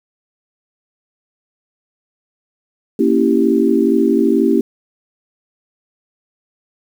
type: chord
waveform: sine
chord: A# diminished seventh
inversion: none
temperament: equal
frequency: 233.1 / 277.2 / 329.6 / 392 Hz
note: A#3 / C#4 / E4 / G4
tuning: 0 / 0 / 0 / 0 cents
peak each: -16 dBFS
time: 2.99-4.61 s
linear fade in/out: 5 ms
effects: 7-bit